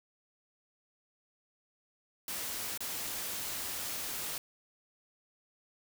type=noise with dropouts; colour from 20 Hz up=white; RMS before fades=-38 dBFS; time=2.28-4.38 s; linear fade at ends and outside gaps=2 ms; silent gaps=2.776-2.805 s; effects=none